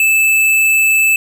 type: tone with hard clipping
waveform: sine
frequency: 2627 Hz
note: E7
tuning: 7 cents flat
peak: -10 dBFS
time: 0-1.16 s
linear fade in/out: 2 ms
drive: 14 dB
effects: none